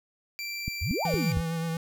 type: tone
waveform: 25% pulse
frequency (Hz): 2349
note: D7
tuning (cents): 0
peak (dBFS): -29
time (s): 0.39-1.32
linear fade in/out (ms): 0
type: click train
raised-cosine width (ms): 5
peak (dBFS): -19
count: 4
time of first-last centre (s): 0.68-1.371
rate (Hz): 4.34
type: exponential two-way sweep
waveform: sine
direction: up then down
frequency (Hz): 65.41 to 948 to 65.41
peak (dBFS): -27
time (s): 0.81-1.41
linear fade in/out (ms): 10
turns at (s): 1.04
type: tone with vibrato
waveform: square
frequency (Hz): 164.81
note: E3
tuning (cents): 0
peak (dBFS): -29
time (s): 1.05-1.77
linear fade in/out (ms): 2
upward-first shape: sine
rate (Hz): 8.7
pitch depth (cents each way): 26
effects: none